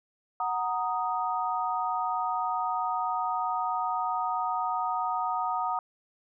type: chord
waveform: sine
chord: D# minor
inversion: first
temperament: equal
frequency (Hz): 740 / 932.3 / 1244.5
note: F#5 / A#5 / D#6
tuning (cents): 0 / 0 / 0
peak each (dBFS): -31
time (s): 0.4-5.79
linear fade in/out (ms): 2
effects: none